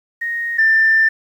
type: tone pair in turn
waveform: sine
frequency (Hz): 1864.7 / 1783.3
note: A#6 / A6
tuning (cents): 0 / +23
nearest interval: minor second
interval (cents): 77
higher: first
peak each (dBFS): -19 / -9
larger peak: second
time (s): 0.21-0.58 / 0.58-1.09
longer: second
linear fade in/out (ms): 10
effects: tanh soft clip ceiling -5 dBFS + 8-bit